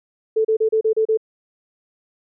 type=tone bursts; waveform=sine; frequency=440 Hz; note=A4; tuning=in tune; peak=-14 dBFS; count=7; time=0.36-1.174 s; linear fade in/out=10 ms; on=88 ms; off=33 ms; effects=none

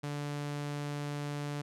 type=tone; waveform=sawtooth; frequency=145.5 Hz; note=D3; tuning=16 cents flat; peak=-31 dBFS; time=0.03-1.62 s; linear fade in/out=10 ms; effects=low-pass 10000 Hz 12 dB/octave

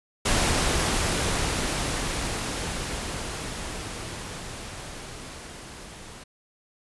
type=noise with level ramp; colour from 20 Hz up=pink; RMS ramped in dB=-22 to -43 dBFS; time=0.25-6.24 s; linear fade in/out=10 ms; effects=resampled to 24000 Hz

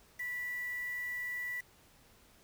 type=tone with quantisation; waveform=sine; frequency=1962 Hz; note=B6; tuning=12 cents flat; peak=-36 dBFS; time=0.19-1.61 s; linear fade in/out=10 ms; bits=8; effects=pink hiss -63 dBFS RMS until 2.43 s

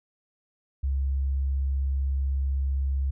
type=tone; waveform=sine; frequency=67.9 Hz; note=C#2; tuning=35 cents flat; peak=-23 dBFS; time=0.83-3.11 s; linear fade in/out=10 ms; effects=none

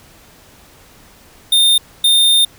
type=tone bursts at uneven times; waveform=square; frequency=3632 Hz; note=A#7; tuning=46 cents flat; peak=-9 dBFS; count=2; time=1.52-1.78 / 2.04-2.45 s; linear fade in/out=5 ms; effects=pink hiss -45 dBFS RMS until 2.58 s

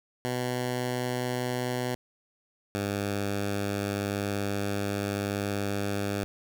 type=tone pair in turn; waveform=10% pulse; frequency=124.7 / 100.83 Hz; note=B2 / G2; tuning=+17 / +49 cents; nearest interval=major third; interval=368 cents; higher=first; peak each=-20 dBFS; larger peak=neither; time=0.25-1.95 / 2.75-6.24 s; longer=second; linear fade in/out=0 ms; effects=none

